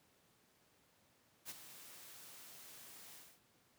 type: noise with ADSR envelope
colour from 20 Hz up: white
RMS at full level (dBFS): -45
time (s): 1.45-3.4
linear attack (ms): 47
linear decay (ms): 30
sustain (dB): -11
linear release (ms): 240
effects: pink hiss -72 dBFS RMS until 3.78 s + high-pass 100 Hz 12 dB/octave